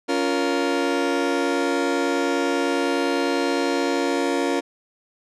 30% pulse chord, Bb minor, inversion first, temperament just, 279.7 / 349.6 / 466.2 Hz, Db4 / F4 / Bb4, +16 / +2 / 0 cents, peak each -21 / -22 / -23 dBFS, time 0.08-4.61 s, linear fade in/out 20 ms, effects low-pass 7000 Hz 12 dB/octave

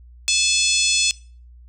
harmonic tone with a mistuned harmonic, 860 Hz, A5, 40 cents flat, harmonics 3 / 4 / 5 / 6 / 7 / 8 / 9 / 10, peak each -22 / -23 / -24 / -25 / -25 / -26 / -27 / -27 dBFS, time 0.28-1.11 s, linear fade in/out 0 ms, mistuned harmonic 3, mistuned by +18 cents, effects noise-tail reverb RT60 0.4 s tail -21 dB re dry + added 60 Hz sine -42 dBFS peak until 1.68 s

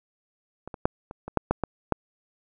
clicks, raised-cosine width 1 ms, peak -23 / -22 / -6 / -24 / -21 / -6 / -7 / -11 / -7 dBFS, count 9, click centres 0.676 / 0.742 / 0.855 / 1.111 / 1.28 / 1.373 / 1.51 / 1.637 / 1.923 s, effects none

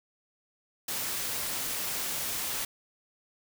white noise, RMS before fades -33 dBFS, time 0.88-2.65 s, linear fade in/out 5 ms, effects none

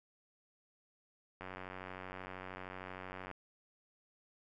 click train, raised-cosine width 0.5 ms, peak -30 dBFS, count 178, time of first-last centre 1.41-3.313 s, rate 93 Hz, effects none

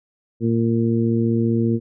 harmonic tone, 115.1 Hz, A#2, 22 cents flat, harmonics 1 / 2 / 3 / 4, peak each -21 / -19 / -23 / -28 dBFS, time 0.4-1.8 s, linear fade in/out 50 ms, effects none

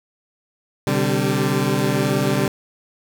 20% pulse chord, C suspended second, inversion none, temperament equal with one note detuned, 128.34 / 146.83 / 196 Hz, C3 / D3 / G3, -33 / 0 / 0 cents, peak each -17 dBFS, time 0.87-2.48 s, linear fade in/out 2 ms, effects none

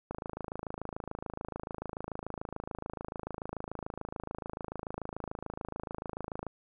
click train, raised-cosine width 1 ms, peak -23 dBFS, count 172, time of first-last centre 0.11-6.467 s, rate 26.9 Hz, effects none

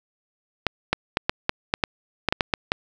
clicks, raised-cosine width 0.3 ms, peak -3 dBFS, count 12, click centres 0.667 / 0.93 / 1.171 / 1.295 / 1.494 / 1.739 / 1.838 / 2.287 / 2.325 / 2.408 / 2.538 / 2.719 s, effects none

